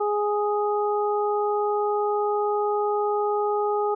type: harmonic tone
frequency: 415.3 Hz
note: G#4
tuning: in tune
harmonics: 1 / 2 / 3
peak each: -23 / -26 / -30 dBFS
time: 0-3.95 s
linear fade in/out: 10 ms
effects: none